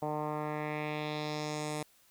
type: tone with low-pass filter sweep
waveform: 10% pulse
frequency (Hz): 151.2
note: D#3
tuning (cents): -49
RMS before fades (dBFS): -36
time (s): 0.02-1.83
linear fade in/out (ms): 5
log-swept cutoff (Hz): 800 to 10000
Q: 2.1
effects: white hiss -65 dBFS RMS until 2.1 s